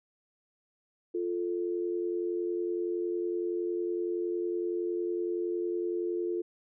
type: tone pair together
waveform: sine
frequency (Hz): 349.2 / 440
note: F4 / A4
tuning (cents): 0 / 0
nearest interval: major third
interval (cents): 400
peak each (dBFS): -30 / -35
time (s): 1.14-6.42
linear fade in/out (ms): 10
effects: none